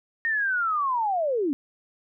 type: linear sweep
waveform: sine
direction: down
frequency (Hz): 1853 to 261.6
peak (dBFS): -22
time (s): 0.25-1.53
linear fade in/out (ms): 0
effects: none